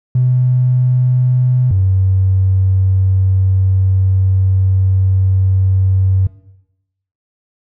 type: tone pair in turn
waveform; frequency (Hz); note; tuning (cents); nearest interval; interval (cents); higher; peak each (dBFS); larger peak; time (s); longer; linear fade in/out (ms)
triangle; 126.1 / 94.93; B2 / F#2; +36 / +45; perfect fourth; 491; first; -5; neither; 0.15-1.71 / 1.71-6.27; second; 5
effects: noise-tail reverb RT60 0.9 s tail -22 dB re dry + tanh soft clip ceiling -7 dBFS